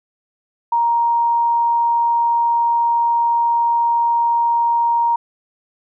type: tone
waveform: sine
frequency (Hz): 937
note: A#5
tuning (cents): +9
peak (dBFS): -13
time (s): 0.72-5.16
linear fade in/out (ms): 5
effects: none